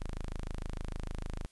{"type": "tone", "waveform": "sawtooth", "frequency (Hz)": 26.58, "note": "G#0", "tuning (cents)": 41, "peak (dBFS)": -32, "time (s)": [0, 1.46], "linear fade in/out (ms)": 0, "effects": ["white hiss -66 dBFS RMS until 1.51 s", "resampled to 24000 Hz"]}